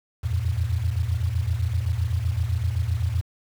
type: tone cluster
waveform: sine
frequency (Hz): 81.2 / 89 / 114.6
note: E2 / F2 / A#2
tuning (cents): -26 / +33 / -29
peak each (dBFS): -26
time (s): 0.23-3.22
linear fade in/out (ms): 20
effects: 7-bit